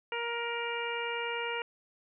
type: harmonic tone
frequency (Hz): 470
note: A#4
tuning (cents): +14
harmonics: 1 / 2 / 3 / 4 / 5 / 6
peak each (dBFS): -37 / -38 / -40 / -42 / -39 / -40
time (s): 0.12-1.62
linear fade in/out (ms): 2
effects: none